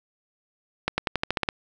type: accelerating click train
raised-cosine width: 0.3 ms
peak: -7 dBFS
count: 9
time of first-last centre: 0.88-1.488 s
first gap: 100 ms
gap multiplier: 0.92
effects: none